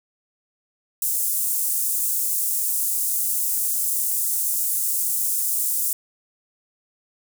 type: high-pass noise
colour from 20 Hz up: pink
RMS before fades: -23 dBFS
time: 1.02-5.93 s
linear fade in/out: 2 ms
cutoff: 8400 Hz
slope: 24 dB/octave
effects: none